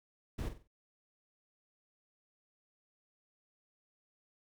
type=noise with echo; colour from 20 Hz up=brown; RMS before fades=-38 dBFS; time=0.38-0.49 s; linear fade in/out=10 ms; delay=47 ms; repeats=4; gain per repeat=-9 dB; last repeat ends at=0.678 s; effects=none